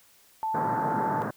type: tone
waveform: sine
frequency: 880 Hz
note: A5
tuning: in tune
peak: -26 dBFS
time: 0.43-1.22 s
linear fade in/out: 0 ms
type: band-pass noise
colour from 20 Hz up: pink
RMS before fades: -31 dBFS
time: 0.54-1.31 s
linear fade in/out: 10 ms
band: 120 to 1600 Hz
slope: 48 dB/octave
effects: white hiss -59 dBFS RMS until 1.36 s